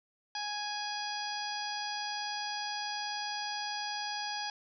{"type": "harmonic tone with a mistuned harmonic", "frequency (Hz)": 830.6, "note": "G#5", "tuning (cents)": 0, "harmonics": [1, 2, 3, 4, 5, 6, 7], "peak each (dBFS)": [-38, -42, -47, -44, -49, -40, -48], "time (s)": [0.35, 4.5], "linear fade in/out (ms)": 2, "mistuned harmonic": 6, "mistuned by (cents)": -33, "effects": []}